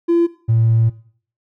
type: tone pair in turn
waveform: triangle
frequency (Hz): 340 / 113.46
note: F4 / A#2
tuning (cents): -46 / -46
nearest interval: octave + perfect fifth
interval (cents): 1900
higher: first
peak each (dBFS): -8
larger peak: neither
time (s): 0.08-0.27 / 0.48-0.9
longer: second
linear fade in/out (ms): 20
effects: noise-tail reverb RT60 0.5 s tail -20 dB re dry + tanh soft clip ceiling -7 dBFS